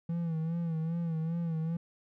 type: tone with vibrato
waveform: triangle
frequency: 164.81 Hz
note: E3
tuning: in tune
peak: -28 dBFS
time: 0.09-1.77 s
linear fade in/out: 5 ms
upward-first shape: sine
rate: 2.5 Hz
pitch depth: 63 cents each way
effects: none